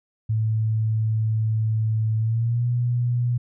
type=tone with pitch glide; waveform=sine; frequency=110 to 121.35 Hz; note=A2 to B2; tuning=0 to -30 cents; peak=-19 dBFS; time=0.29-3.38 s; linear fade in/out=10 ms; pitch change=+170 cents; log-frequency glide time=2.18-2.67 s; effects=none